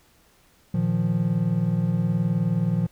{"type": "chord", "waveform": "triangle", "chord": "Bb suspended fourth", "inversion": "none", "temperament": "equal", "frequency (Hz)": [116.54, 155.56, 174.61], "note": ["Bb2", "Eb3", "F3"], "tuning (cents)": [0, 0, 0], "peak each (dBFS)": [-24, -24, -21], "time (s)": [0.74, 2.87], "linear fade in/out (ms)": 5, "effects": ["pink hiss -59 dBFS RMS until 2.91 s"]}